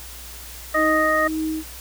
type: tone with tremolo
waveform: sine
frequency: 314.9 Hz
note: D#4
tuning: 21 cents sharp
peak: -21 dBFS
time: 0.74-1.64 s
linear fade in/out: 50 ms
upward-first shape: sine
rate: 1.8 Hz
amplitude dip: 60%
type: harmonic tone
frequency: 622.3 Hz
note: D#5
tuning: in tune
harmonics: 1 / 2 / 3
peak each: -21 / -21 / -21 dBFS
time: 0.74-1.28 s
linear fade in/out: 10 ms
effects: added 60 Hz sine -40 dBFS peak until 1.8 s + white hiss -39 dBFS RMS until 1.8 s